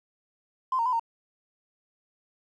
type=tone with pitch steps; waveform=triangle; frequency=1037 / 923 / 1006 / 920 Hz; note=C6 / A#5 / B5 / A#5; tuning=-16 / -17 / +32 / -23 cents; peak=-19 dBFS; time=0.72-0.996 s; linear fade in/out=5 ms; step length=69 ms; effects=tanh soft clip ceiling -21 dBFS